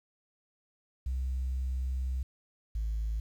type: tone pair in turn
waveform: sine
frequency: 64.5 / 54.31 Hz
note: C2 / A1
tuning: -24 / -22 cents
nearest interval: minor third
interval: 298 cents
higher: first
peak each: -28 dBFS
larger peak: neither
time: 1.06-2.23 / 2.75-3.2 s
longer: first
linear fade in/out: 5 ms
effects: tanh soft clip ceiling -27 dBFS + 10-bit